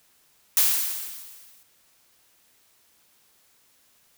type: noise with exponential decay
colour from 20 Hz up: blue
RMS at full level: -17 dBFS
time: 0.57-1.63 s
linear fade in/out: 1 ms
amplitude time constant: 230 ms
effects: white hiss -62 dBFS RMS until 4.17 s